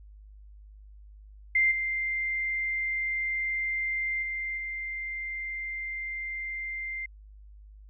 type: tone with level steps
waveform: sine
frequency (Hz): 2093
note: C7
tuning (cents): 0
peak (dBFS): -20 / -27 / -30 / -32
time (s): 1.55-7.06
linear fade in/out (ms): 5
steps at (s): 1.71 / 4.22 / 4.57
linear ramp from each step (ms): 10
effects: added 51 Hz sine -47 dBFS peak until 7.89 s